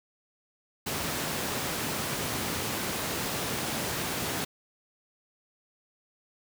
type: high-pass noise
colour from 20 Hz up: pink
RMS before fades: -32 dBFS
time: 0.86-4.45 s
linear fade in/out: 10 ms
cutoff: 110 Hz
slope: 12 dB/octave
effects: none